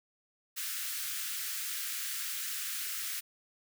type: high-pass noise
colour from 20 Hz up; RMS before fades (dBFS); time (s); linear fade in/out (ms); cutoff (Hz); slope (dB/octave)
white; -37; 0.56-3.21; 20; 1300; 48
effects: none